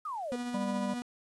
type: exponential sweep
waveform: sine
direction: down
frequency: 1300 to 466.2 Hz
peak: -34 dBFS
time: 0.05-0.36 s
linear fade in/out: 5 ms
type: tone with tremolo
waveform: 45% pulse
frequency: 243.7 Hz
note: B3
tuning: 23 cents flat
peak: -33 dBFS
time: 0.32-1.02 s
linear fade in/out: 0 ms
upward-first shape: sine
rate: 14 Hz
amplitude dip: 30%
type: harmonic tone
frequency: 197.9 Hz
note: G3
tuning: 17 cents sharp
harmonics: 1 / 3 / 5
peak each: -33 / -38 / -40 dBFS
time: 0.54-0.94 s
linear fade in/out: 5 ms
effects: resampled to 24000 Hz + 10-bit